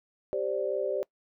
sine chord, G suspended fourth, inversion none, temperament equal, 392 / 523.3 / 587.3 Hz, G4 / C5 / D5, 0 / 0 / 0 cents, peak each -32 / -32 / -31 dBFS, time 0.33-1.03 s, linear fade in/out 0 ms, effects noise-tail reverb RT60 0.1 s tail -24 dB re dry

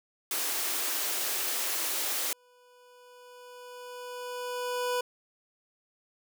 white high-pass noise, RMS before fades -31 dBFS, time 0.31-2.33 s, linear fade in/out 2 ms, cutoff 280 Hz, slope 48 dB/octave
25% pulse tone with exponential growth, 493.9 Hz, B4, in tune, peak -23 dBFS, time 1.92-5.01 s, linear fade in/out 5 ms, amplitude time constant 670 ms
effects none

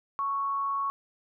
sine tone with amplitude modulation, 1108.7 Hz, C#6, in tune, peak -25 dBFS, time 0.19-0.9 s, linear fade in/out 0 ms, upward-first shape sine, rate 220 Hz, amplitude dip 35%, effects none

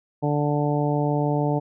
harmonic tone, 146.83 Hz, D3, in tune, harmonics 1 / 2 / 3 / 4 / 5 / 6, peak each -23 / -26 / -28 / -29 / -30 / -31 dBFS, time 0.22-1.6 s, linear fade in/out 20 ms, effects none

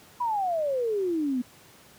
sine exponential sweep, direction down, 1000 to 240 Hz, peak -24 dBFS, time 0.2-1.42 s, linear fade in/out 10 ms, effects pink hiss -53 dBFS RMS until 1.98 s + high-pass 100 Hz 12 dB/octave

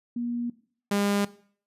sine / sawtooth tone pair in turn, 238.9 / 202.3 Hz, A#3 / G#3, +43 / -45 cents, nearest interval minor third, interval 288 cents, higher first, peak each -27 / -19 dBFS, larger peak second, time 0.16-0.5 / 0.91-1.25 s, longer neither, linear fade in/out 5 ms, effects noise-tail reverb RT60 0.5 s tail -18 dB re dry + resampled to 32000 Hz

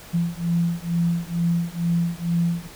sine beating tone pair, 169.2 / 171.4 Hz, E3 / F3, +45 / -32 cents, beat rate 2.2 Hz, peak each -23 dBFS, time 0.13-2.68 s, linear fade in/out 20 ms, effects pink hiss -43 dBFS RMS until 2.75 s

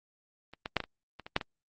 clicks, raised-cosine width 0.3 ms, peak -30 / -18 / -9 / -17 / -27 / -27 / -27 / -8 / -21 dBFS, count 9, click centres 0.536 / 0.659 / 0.767 / 0.803 / 0.839 / 1.197 / 1.265 / 1.364 / 1.412 s, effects Opus 32 kbps

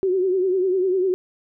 sine tone with vibrato, 373.1 Hz, F#4, 14 cents sharp, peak -17 dBFS, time 0.03-1.14 s, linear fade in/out 0 ms, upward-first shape triangle, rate 10 Hz, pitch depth 89 cents each way, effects none

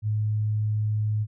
sine tone, 106.8 Hz, G#2, 49 cents sharp, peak -22 dBFS, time 0.02-1.27 s, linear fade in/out 50 ms, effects none

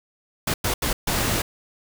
pink noise bursts at uneven times, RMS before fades -23 dBFS, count 4, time 0.47-0.54 / 0.64-0.74 / 0.82-0.93 / 1.07-1.42 s, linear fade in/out 5 ms, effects none

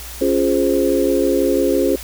sine chord, Db major seventh, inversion none, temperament equal, 277.2 / 349.2 / 415.3 / 523.3 Hz, Db4 / F4 / Ab4 / C5, 0 / 0 / 0 / 0 cents, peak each -19 dBFS, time 0.21-1.96 s, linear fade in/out 5 ms, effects added 60 Hz sine -34 dBFS peak until 2.03 s + white hiss -34 dBFS RMS until 2.03 s

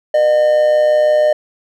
triangle tone with amplitude modulation, 607 Hz, D#5, 43 cents flat, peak -5 dBFS, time 0.14-1.33 s, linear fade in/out 5 ms, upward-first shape sine, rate 126 Hz, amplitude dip 45%, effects none

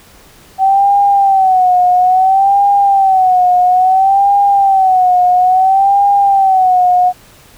sine tone with vibrato, 762 Hz, G5, 49 cents flat, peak -6 dBFS, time 0.58-7.13 s, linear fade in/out 50 ms, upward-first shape sine, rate 0.59 Hz, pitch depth 95 cents each way, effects pink hiss -42 dBFS RMS until 7.57 s

